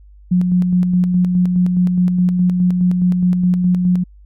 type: tone with tremolo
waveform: sine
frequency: 180 Hz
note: F#3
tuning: 47 cents flat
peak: -10 dBFS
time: 0.31-4.04 s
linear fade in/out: 10 ms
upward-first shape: square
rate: 4.8 Hz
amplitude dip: 35%
effects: added 50 Hz sine -40 dBFS peak until 4.25 s